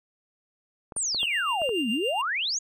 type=clicks; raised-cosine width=1 ms; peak=-25 dBFS; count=6; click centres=0.922 / 0.965 / 1.147 / 1.231 / 1.618 / 1.692 s
type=exponential two-way sweep; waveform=sine; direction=down then up; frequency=9650 to 207.7 to 6990 Hz; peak=-25 dBFS; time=0.96-2.59 s; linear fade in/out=10 ms; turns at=1.9 s
type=tone with tremolo; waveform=triangle; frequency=2794 Hz; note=F7; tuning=in tune; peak=-25 dBFS; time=1.19-2.22 s; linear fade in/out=10 ms; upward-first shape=sine; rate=7.1 Hz; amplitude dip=55%
effects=none